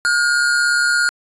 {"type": "tone pair together", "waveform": "square", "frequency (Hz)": [1430.7, 1568], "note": ["F6", "G6"], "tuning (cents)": [41, 0], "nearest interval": "major second", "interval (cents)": 159, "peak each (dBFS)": [-15, -23], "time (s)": [0.05, 1.09], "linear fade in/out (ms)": 0, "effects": ["resampled to 24000 Hz"]}